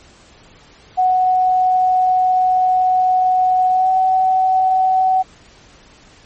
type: tone with pitch glide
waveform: sine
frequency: 740 to 752.1 Hz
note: F#5 to F#5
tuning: 0 to +28 cents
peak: -11 dBFS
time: 0.97-5.23 s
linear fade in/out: 20 ms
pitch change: +28 cents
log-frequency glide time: 3.71-3.91 s
effects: pink hiss -46 dBFS RMS until 6.25 s + MP3 32 kbps